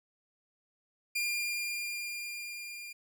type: tone with level ramp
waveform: sawtooth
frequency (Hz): 2403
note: D7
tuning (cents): +39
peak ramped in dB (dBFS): -26 to -39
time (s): 1.15-2.93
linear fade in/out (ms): 10
effects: none